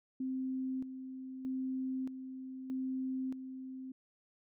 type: tone with tremolo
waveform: sine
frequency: 260.9 Hz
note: C4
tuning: 5 cents flat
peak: -34 dBFS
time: 0.2-3.92 s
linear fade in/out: 5 ms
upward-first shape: square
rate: 0.8 Hz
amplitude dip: 60%
effects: none

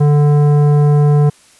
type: tone with tanh clipping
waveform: triangle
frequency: 146.83 Hz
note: D3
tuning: in tune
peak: -9 dBFS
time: 0-1.3 s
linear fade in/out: 10 ms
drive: 17 dB
effects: white hiss -47 dBFS RMS until 1.59 s + resampled to 24000 Hz

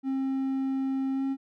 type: tone with pitch glide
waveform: triangle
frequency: 267.3 to 270.2 Hz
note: C4 to C#4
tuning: +37 to -44 cents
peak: -24 dBFS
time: 0.03-1.37 s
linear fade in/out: 50 ms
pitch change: +19 cents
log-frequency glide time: 1.13-1.24 s
effects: none

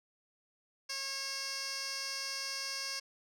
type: tone with band-pass filter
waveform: 15% pulse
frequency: 545 Hz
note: C#5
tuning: 29 cents flat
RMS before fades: -39 dBFS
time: 0.89-3 s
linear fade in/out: 10 ms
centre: 5000 Hz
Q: 2
effects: none

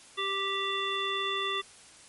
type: harmonic tone with a mistuned harmonic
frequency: 392 Hz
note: G4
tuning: in tune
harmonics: 1 / 3 / 5 / 7 / 9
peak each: -36 / -33 / -37 / -38 / -33 dBFS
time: 0.17-1.62 s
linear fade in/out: 20 ms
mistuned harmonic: 9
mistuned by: -17 cents
effects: white hiss -53 dBFS RMS until 2.08 s + MP3 48 kbps

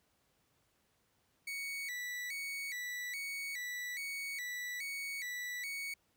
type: tone with vibrato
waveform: 40% pulse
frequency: 2093 Hz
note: C7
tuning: in tune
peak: -38 dBFS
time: 1.47-5.94 s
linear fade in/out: 5 ms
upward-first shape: square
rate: 1.2 Hz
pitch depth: 110 cents each way
effects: pink hiss -75 dBFS RMS until 6.16 s + high-pass 60 Hz 12 dB/octave

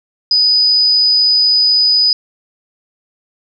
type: tone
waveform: sine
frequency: 4978 Hz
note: D#8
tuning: in tune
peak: -8 dBFS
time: 0.31-2.13 s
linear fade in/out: 2 ms
effects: none

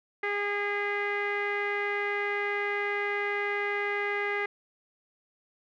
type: tone with low-pass filter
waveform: sawtooth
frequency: 408.4 Hz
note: G#4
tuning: 29 cents flat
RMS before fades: -30 dBFS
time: 0.23-4.46 s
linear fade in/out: 5 ms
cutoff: 2000 Hz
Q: 5.9
effects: none

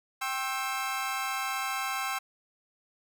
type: chord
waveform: 25% pulse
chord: C major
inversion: second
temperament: equal with one note detuned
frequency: 784 / 1069.7 / 1318.5 Hz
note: G5 / C6 / E6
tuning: 0 / +38 / 0 cents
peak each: -31 dBFS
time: 0.21-2.19 s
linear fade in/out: 10 ms
effects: none

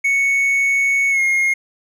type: tone with pitch glide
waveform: triangle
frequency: 2217 to 2143 Hz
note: C#7 to C7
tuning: 0 to +41 cents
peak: -12 dBFS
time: 0.04-1.54 s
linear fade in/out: 10 ms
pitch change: -59 cents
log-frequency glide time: 1.1-1.21 s
effects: none

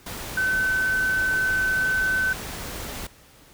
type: tone in noise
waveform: sine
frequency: 1523 Hz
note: F#6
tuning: 50 cents sharp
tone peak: -20 dBFS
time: 0.37-2.33 s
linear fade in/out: 5 ms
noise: pink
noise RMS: -34 dBFS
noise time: 0.06-3.07 s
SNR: +11 dB
effects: pink hiss -52 dBFS RMS until 3.53 s

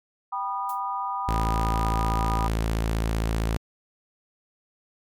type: chord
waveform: sine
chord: G augmented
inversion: none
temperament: just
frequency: 784 / 980 / 1225 Hz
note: G5 / B5 / D#6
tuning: 0 / -14 / -27 cents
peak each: -32 / -29 / -31 dBFS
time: 0.32-2.48 s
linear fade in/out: 10 ms
type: noise with exponential decay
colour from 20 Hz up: violet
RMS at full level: -35 dBFS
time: 0.69-0.81 s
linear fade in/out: 5 ms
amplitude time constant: 26 ms
type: tone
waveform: sawtooth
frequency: 55.4 Hz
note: A1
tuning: 13 cents sharp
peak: -19 dBFS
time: 1.28-3.57 s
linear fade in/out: 5 ms
effects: MP3 96 kbps

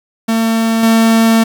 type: tone with level steps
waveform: 45% pulse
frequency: 225.6 Hz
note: A3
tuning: 44 cents sharp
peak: -11 / -7 dBFS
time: 0.28-1.44 s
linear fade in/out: 10 ms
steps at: 0.83 s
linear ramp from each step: 2 ms
effects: 7-bit

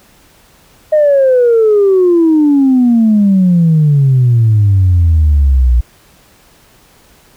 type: exponential sweep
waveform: sine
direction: down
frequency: 622.3 to 58.27 Hz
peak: -4 dBFS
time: 0.92-5.81 s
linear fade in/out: 10 ms
effects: tanh soft clip ceiling -2 dBFS + pink hiss -46 dBFS RMS until 7.36 s

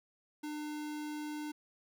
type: tone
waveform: square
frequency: 300 Hz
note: D4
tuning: 37 cents sharp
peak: -39 dBFS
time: 0.43-1.52 s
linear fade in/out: 10 ms
effects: none

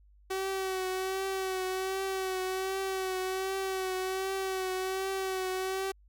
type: tone with vibrato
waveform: sawtooth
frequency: 379 Hz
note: F#4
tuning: 42 cents sharp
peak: -27 dBFS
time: 0.3-5.92 s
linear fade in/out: 10 ms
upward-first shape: triangle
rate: 1.3 Hz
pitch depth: 35 cents each way
effects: added 50 Hz sine -57 dBFS peak until 6.08 s

